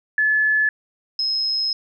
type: tone pair in turn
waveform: sine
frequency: 1723 / 5141 Hz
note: A6 / E8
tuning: -37 / -44 cents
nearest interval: octave + perfect fifth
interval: 1893 cents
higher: second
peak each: -15 / -19 dBFS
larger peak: first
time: 0.18-0.69 / 1.19-1.73 s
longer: second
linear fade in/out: 2 ms
effects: none